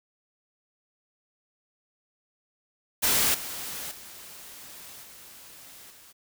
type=noise with level steps; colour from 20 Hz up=white; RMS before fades=-23 / -36 / -45 / -48 / -52 dBFS; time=3.02-6.13 s; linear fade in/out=20 ms; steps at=3.34 / 3.91 / 5.03 / 5.9 s; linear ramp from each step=5 ms; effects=none